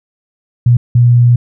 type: tone bursts at uneven times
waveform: sine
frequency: 120.9 Hz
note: B2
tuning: 36 cents flat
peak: -4 dBFS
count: 2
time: 0.66-0.77 / 0.95-1.36 s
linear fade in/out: 5 ms
effects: none